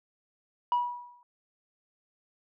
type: tone with exponential decay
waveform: sine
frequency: 971 Hz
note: B5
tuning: 30 cents flat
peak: -19 dBFS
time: 0.72-1.23 s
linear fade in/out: 1 ms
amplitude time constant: 110 ms
effects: tanh soft clip ceiling -21 dBFS